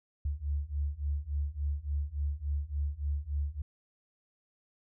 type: beating tone pair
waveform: sine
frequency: 70.6 / 74.1 Hz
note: C#2 / D2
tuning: +32 / +16 cents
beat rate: 3.5 Hz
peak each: -34 / -33 dBFS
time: 0.25-3.62 s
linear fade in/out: 5 ms
effects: none